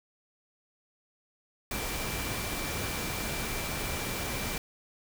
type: tone in noise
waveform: sine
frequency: 2349 Hz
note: D7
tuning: in tune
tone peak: -42 dBFS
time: 1.71-4.58 s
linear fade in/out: 2 ms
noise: pink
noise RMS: -34 dBFS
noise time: 1.71-4.58 s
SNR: -11 dB
effects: none